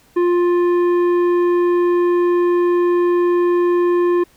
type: tone with tanh clipping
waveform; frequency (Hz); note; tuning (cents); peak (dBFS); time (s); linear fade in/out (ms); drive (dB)
sine; 351; F4; +9; -14; 0.16-4.24; 10; 10
effects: pink hiss -53 dBFS RMS until 4.36 s